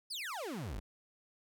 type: exponential sweep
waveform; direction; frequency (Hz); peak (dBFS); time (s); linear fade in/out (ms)
35% pulse; down; 5274 to 39.26; -37; 0.1-0.8; 10
effects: none